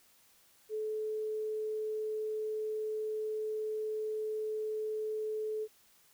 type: tone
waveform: sine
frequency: 431.9 Hz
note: A4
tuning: 32 cents flat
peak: -33 dBFS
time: 0.69-5.68 s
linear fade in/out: 50 ms
effects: white hiss -65 dBFS RMS until 6.13 s

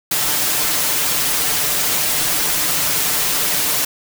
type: noise with comb filter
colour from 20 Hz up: white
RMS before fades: -18 dBFS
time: 0.11-3.85 s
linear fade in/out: 5 ms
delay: 6.7 ms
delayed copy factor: +0.7
effects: none

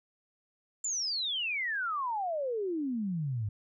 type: exponential sweep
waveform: sine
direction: down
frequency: 7320 to 99 Hz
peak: -30 dBFS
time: 0.84-3.49 s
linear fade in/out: 5 ms
effects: none

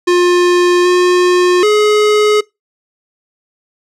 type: tone with pitch steps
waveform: square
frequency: 354.7 / 358.8 / 421.7 Hz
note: F4 / F4 / G#4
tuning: +27 / +47 / +26 cents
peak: -8 dBFS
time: 0.07-2.41 s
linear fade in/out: 10 ms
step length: 780 ms
effects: noise-tail reverb RT60 0.2 s tail -23 dB re dry + low-pass 7000 Hz 12 dB/octave

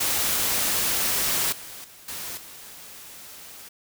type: noise with level steps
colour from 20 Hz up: white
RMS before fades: -24 / -40 / -48 / -34 / -43 dBFS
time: 0-3.69 s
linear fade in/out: 10 ms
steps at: 1.52 / 1.84 / 2.08 / 2.37 s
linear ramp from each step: 5 ms
effects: none

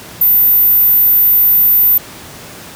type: tone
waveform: sine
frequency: 14150 Hz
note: A9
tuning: 9 cents sharp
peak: -6 dBFS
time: 0.21-1.98 s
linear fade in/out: 5 ms
effects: pink hiss -32 dBFS RMS until 2.75 s + high-pass 80 Hz 12 dB/octave

